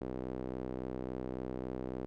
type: tone with band-pass filter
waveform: sawtooth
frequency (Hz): 63.6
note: C2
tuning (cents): -48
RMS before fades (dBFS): -40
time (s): 0.01-2.06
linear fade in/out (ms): 0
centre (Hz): 380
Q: 1.5
effects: none